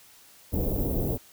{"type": "band-stop noise", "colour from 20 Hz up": "pink", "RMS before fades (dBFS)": -27, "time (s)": [0.52, 1.18], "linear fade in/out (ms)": 20, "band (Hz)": [540, 16000], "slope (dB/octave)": 24, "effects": ["white hiss -54 dBFS RMS until 1.32 s"]}